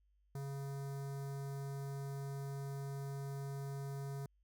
square tone with notch filter, 138.59 Hz, C#3, in tune, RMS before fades -43 dBFS, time 0.35-4.26 s, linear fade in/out 2 ms, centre 2800 Hz, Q 0.62, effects added 50 Hz sine -70 dBFS peak until 4.43 s

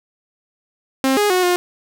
sawtooth tone with pitch steps, 266.1 / 414.2 / 365.8 / 356.5 Hz, C4 / G#4 / F#4 / F4, +29 / -5 / -20 / +36 cents, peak -10 dBFS, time 1.04-1.56 s, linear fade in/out 0 ms, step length 130 ms, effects none

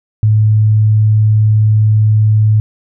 sine tone, 107.6 Hz, A2, 38 cents flat, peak -6 dBFS, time 0.23-2.6 s, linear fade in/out 0 ms, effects none

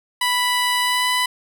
15% pulse tone with pitch glide, 987.8 to 997.5 Hz, B5 to B5, 0 to +17 cents, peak -11 dBFS, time 0.21-1.26 s, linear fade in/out 5 ms, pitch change +17 cents, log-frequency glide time 0.81-1.08 s, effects none

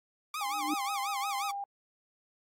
sawtooth tone with vibrato, 1144 Hz, D6, 46 cents flat, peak -30 dBFS, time 0.34-1.51 s, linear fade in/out 2 ms, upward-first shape sine, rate 5.6 Hz, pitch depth 190 cents each way
sine tone with pitch glide, 813 to 800.9 Hz, G#5 to G5, -37 to +37 cents, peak -34 dBFS, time 0.41-1.64 s, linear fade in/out 2 ms, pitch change -26 cents, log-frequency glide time 0.57-0.74 s
sine tone with exponential growth, 301.5 Hz, D4, 46 cents sharp, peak -27 dBFS, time 0.45-0.74 s, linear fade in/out 5 ms, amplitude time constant 62 ms
effects AAC 48 kbps

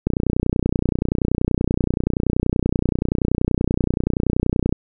click train, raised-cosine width 3 ms, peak -5 dBFS, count 143, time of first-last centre 0.07-4.726 s, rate 30.5 Hz, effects none

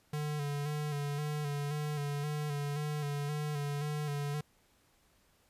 square tone with vibrato, 146.83 Hz, D3, in tune, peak -34 dBFS, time 0.13-4.41 s, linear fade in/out 5 ms, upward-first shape square, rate 1.9 Hz, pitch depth 34 cents each way, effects pink hiss -69 dBFS RMS until 5.49 s + resampled to 32000 Hz

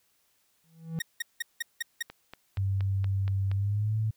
triangle tone with exponential growth, 163.2 Hz, E3, 17 cents flat, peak -25 dBFS, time 0.64-0.99 s, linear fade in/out 0 ms, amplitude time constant 74 ms
sawtooth tone bursts, 1864.7 Hz, A#6, in tune, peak -25 dBFS, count 6, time 1-2.026 s, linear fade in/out 5 ms, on 21 ms, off 180 ms
click train, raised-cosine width 0.3 ms, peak -26 dBFS, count 7, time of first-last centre 2.1-3.515 s, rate 4.24 Hz
sine tone with pitch glide, 97.4 to 109.33 Hz, G2 to A2, -11 to -11 cents, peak -25 dBFS, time 2.57-4.11 s, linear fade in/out 10 ms, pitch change +200 cents, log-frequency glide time 3.53-3.97 s
effects white hiss -70 dBFS RMS until 4.16 s

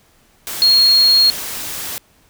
sine tone in noise, 4281 Hz, C8, 39 cents sharp, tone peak -8 dBFS, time 0.62-1.3 s, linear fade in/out 0 ms, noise white, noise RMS -26 dBFS, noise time 0.47-1.98 s, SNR +15 dB, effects pink hiss -54 dBFS RMS until 2.29 s

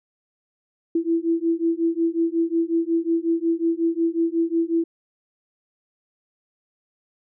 sine beating tone pair, 329.6 / 335.1 Hz, E4 / E4, 0 / +29 cents, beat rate 5.5 Hz, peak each -22 dBFS, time 0.95-4.84 s, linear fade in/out 5 ms, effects none

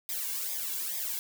blue noise with flanger, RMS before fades -34 dBFS, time 0.09-1.19 s, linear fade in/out 0 ms, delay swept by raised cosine 0.69 to 1.64 ms, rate 2.3 Hz, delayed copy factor -1, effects none

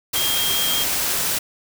sine tone in noise, 3222 Hz, G7, 47 cents sharp, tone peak -22 dBFS, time 0.15-0.84 s, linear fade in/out 10 ms, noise white, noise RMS -22 dBFS, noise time 0.13-1.39 s, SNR -3 dB, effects none

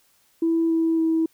sine tone with pitch steps, 329.6 / 326.8 / 323.9 Hz, E4 / E4 / E4, 0 / -15 / -30 cents, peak -17 dBFS, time 0.42-1.26 s, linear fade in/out 5 ms, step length 280 ms, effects tanh soft clip ceiling -13 dBFS + white hiss -62 dBFS RMS until 1.33 s

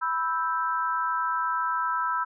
sine chord, E minor, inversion second, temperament equal, 987.8 / 1318.5 / 1568 Hz, B5 / E6 / G6, 0 / 0 / 0 cents, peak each -28 / -27 / -33 dBFS, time 0.01-2.25 s, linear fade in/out 20 ms, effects none

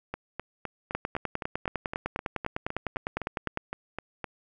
two click trains, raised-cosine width 0.5 ms, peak -14 / -18 dBFS, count 27 / 17, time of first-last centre 0.95-3.574 / 0.14-4.243 s, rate 9.91 / 3.9 Hz, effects none

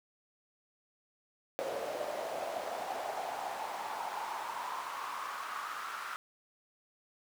brown noise with high-pass filter sweep, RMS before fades -39 dBFS, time 1.59-6.16 s, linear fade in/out 0 ms, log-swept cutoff 550 to 1300 Hz, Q 4.6, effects none

